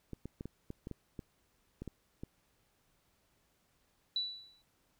clicks, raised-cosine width 3 ms, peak -29 dBFS, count 11, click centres 0.133 / 0.256 / 0.409 / 0.456 / 0.704 / 0.871 / 0.913 / 1.192 / 1.82 / 1.877 / 2.235 s
sine tone with exponential decay, 3951 Hz, B7, in tune, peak -29 dBFS, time 4.16-4.62 s, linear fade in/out 2 ms, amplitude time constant 100 ms
effects pink hiss -74 dBFS RMS until 4.99 s

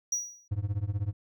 triangle tone with exponential decay, 5790 Hz, F#8, 38 cents flat, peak -23 dBFS, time 0.12-0.48 s, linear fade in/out 5 ms, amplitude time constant 78 ms
triangle tone with tremolo, 101.7 Hz, G#2, 36 cents flat, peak -22 dBFS, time 0.51-1.13 s, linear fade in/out 10 ms, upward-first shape triangle, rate 16 Hz, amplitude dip 100%
effects none

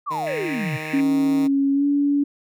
sine exponential sweep, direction down, 1233 to 123.47 Hz, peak -23 dBFS, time 0.06-0.78 s, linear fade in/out 20 ms
10% pulse tone, 155.56 Hz, D#3, in tune, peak -22 dBFS, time 0.1-1.48 s, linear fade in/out 20 ms
pink band-pass noise, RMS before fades -33 dBFS, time 0.26-1.01 s, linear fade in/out 10 ms, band 1700 to 2700 Hz, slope 96 dB/octave
sine tone with pitch glide, 276.5 to 285.3 Hz, C#4 to C#4, -4 to +50 cents, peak -16 dBFS, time 0.93-2.24 s, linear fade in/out 10 ms, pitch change +54 cents, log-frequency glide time 1.73-1.85 s
effects none

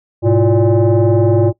sine tone with frequency modulation, 125.2 Hz, B2, 24 cents sharp, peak -7 dBFS, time 0.22-1.53 s, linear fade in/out 50 ms, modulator 230 Hz, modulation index 1.9, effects noise-tail reverb RT60 0.1 s tail -18 dB re dry + tanh soft clip ceiling -4 dBFS

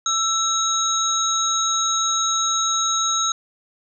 sine tone cluster, 1325 / 3814 / 6540 Hz, E6 / A#7 / G#8, +9 / +39 / -28 cents, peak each -23 / -23 / -22 dBFS, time 0.06-3.32 s, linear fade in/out 2 ms, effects none

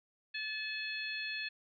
harmonic tone with a mistuned harmonic, 857 Hz, A5, 46 cents flat, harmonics 2 / 3 / 4 / 5, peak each -41 / -40 / -46 / -44 dBFS, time 0.34-1.49 s, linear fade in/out 10 ms, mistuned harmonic 2, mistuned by +20 cents, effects none

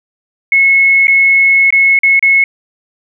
sine tone with dropouts, 2185 Hz, C#7, 26 cents flat, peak -5 dBFS, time 0.52-2.44 s, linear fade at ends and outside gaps 2 ms, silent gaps 1.071-1.081 / 1.705-1.725 / 1.99-2.033 / 2.194-2.226 s, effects none

